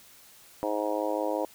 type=harmonic tone; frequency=105.4 Hz; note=G#2; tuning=26 cents sharp; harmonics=3 / 4 / 5 / 6 / 7 / 8 / 9; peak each=-33 / -36 / -31 / -34 / -37 / -39 / -36 dBFS; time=0.63-1.45 s; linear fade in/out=0 ms; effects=white hiss -54 dBFS RMS until 1.54 s